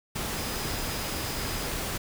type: tone in noise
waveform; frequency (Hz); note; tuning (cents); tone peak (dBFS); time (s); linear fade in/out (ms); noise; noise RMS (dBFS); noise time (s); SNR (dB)
sine; 4978; D#8; 0; -42; 0.36-1.68; 10; pink; -32; 0.15-1.98; -13
effects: none